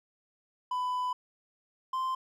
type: tone pair in turn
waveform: triangle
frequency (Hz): 999 / 1040.9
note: B5 / C6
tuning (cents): +20 / -9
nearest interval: minor second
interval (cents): 71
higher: second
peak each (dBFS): -27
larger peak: neither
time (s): 0.71-1.13 / 1.93-2.15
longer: first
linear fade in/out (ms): 5
effects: none